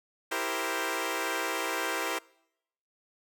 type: chord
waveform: 10% pulse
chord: C dominant seventh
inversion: first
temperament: equal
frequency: 329.6 / 392 / 466.2 / 523.3 Hz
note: E4 / G4 / Bb4 / C5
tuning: 0 / 0 / 0 / 0 cents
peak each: -27 dBFS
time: 0.31-2.19 s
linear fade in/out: 10 ms
effects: noise-tail reverb RT60 0.8 s tail -24 dB re dry